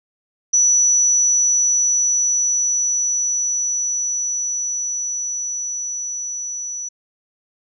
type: tone with level ramp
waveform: sine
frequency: 5920 Hz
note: F#8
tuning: in tune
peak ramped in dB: -11 to -25 dBFS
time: 0.53-6.89 s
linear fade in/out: 10 ms
effects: none